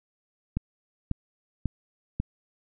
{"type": "click train", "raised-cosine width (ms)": 5, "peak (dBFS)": -14, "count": 4, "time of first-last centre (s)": [0.57, 2.2], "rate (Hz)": 1.84, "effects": []}